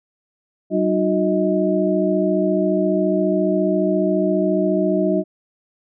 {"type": "tone cluster", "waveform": "sine", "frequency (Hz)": [190.5, 307.7, 362.2, 631], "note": ["G3", "D#4", "F#4", "D#5"], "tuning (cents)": [-49, -19, -37, 24], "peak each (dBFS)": -21, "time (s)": [0.7, 5.24], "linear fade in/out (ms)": 50, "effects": []}